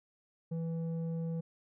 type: tone with low-pass filter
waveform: square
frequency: 164.81 Hz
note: E3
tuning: in tune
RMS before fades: -36 dBFS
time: 0.51-1.41 s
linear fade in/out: 10 ms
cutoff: 370 Hz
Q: 2.2
effects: none